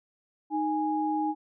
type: tone pair together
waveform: sine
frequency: 309.9 / 828 Hz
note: D#4 / G#5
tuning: -7 / -5 cents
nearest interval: octave + perfect fourth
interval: 1702 cents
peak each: -28 dBFS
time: 0.5-1.35 s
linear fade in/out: 50 ms
effects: none